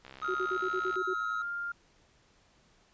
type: click train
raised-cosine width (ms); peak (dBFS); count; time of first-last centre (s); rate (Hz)
0.3; -31; 61; 0.05-0.956; 66.2
type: tone with pitch glide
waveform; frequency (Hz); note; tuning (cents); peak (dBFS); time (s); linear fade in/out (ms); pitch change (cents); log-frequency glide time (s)
triangle; 1264 to 1289.8; D#6 to E6; +27 to -38; -32; 0.22-1.42; 2; +35; 0.48-0.64
type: tone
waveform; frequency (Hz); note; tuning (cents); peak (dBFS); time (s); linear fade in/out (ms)
sine; 1400; F6; +4; -33; 0.24-1.72; 5
type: tone bursts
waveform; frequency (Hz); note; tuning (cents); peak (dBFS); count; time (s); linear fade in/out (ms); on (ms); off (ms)
sine; 372.6; F#4; +12; -31; 8; 0.28-1.139; 10; 68; 45
effects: pink hiss -65 dBFS RMS until 2.93 s + resampled to 16000 Hz